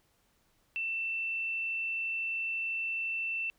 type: tone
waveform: sine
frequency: 2677 Hz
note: E7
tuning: 26 cents sharp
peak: -31 dBFS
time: 0.76-3.5 s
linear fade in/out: 0 ms
effects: pink hiss -71 dBFS RMS until 3.58 s